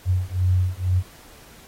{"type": "beating tone pair", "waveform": "sine", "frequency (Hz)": [90.5, 92.6], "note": ["F#2", "F#2"], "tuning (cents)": [-38, 2], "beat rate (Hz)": 2.1, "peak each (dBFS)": -21, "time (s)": [0.05, 1.03], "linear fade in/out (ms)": 50, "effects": ["pink hiss -48 dBFS RMS until 1.67 s", "AAC 48 kbps"]}